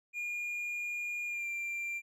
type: tone with pitch glide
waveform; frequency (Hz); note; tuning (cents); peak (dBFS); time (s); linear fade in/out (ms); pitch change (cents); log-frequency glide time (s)
triangle; 2424 to 2371; D#7 to D7; -46 to +16; -33; 0.13-2.02; 50; -38; 1.27-1.47
effects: none